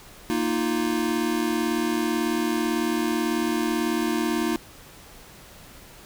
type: chord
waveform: square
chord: Bb suspended fourth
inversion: none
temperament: equal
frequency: 233.1 / 311.1 / 349.2 Hz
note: Bb3 / Eb4 / F4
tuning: 0 / 0 / 0 cents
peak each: -28 / -27 / -28 dBFS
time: 0.3-4.56 s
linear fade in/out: 0 ms
effects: pink hiss -47 dBFS RMS until 6.05 s